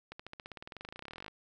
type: accelerating click train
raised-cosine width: 0.3 ms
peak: -28 dBFS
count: 30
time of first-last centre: 0.12-1.281 s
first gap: 75 ms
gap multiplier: 0.95
effects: none